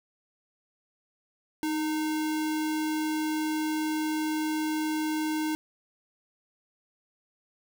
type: tone with sample-and-hold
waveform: sine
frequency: 311.1 Hz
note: D#4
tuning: in tune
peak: -26 dBFS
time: 1.63-5.55 s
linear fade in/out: 0 ms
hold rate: 1225 Hz
effects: none